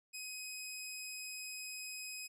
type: tone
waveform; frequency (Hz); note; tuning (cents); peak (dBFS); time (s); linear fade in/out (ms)
15% pulse; 2523; D#7; +23; -36; 0.13-2.28; 20
effects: none